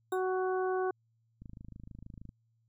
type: harmonic tone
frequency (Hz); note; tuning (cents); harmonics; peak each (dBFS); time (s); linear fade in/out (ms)
372.5; F#4; +12; 1 / 2 / 3 / 4; -30 / -36 / -40 / -42; 0.12-0.91; 5
type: tone with exponential decay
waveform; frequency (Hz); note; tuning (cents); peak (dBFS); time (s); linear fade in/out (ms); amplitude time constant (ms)
5% pulse; 3726; A#7; -2; -35; 0.12-0.23; 2; 23
type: click train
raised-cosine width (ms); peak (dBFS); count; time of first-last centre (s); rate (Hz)
5; -35; 24; 1.42-2.291; 26.4
effects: added 114 Hz sine -70 dBFS peak until 2.68 s